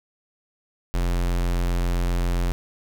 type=tone; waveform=square; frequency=43.77 Hz; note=F1; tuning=5 cents sharp; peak=-21 dBFS; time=0.94-2.52 s; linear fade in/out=0 ms; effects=none